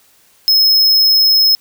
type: tone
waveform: square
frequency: 5170 Hz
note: E8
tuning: 34 cents flat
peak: -8 dBFS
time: 0.48-1.55 s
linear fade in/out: 0 ms
effects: white hiss -51 dBFS RMS until 1.6 s